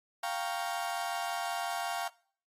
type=chord; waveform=35% pulse; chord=G half-diminished seventh; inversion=third; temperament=equal; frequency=698.5 / 784 / 932.3 / 1108.7 Hz; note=F5 / G5 / Bb5 / Db6; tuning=0 / 0 / 0 / 0 cents; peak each=-34 / -36 / -39 / -40 dBFS; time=0.23-2.08 s; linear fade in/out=5 ms; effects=noise-tail reverb RT60 0.5 s tail -22 dB re dry + AAC 48 kbps